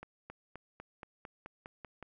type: accelerating click train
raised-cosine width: 0.5 ms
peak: -30 dBFS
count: 10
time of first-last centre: 0.03-2.027 s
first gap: 270 ms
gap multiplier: 0.95
effects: none